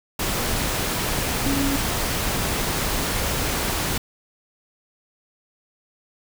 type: tone in noise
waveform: sine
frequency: 277.2 Hz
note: C#4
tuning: in tune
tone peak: -22 dBFS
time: 1.46-1.76 s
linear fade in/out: 5 ms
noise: pink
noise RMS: -24 dBFS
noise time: 0.19-3.98 s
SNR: -1 dB
effects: none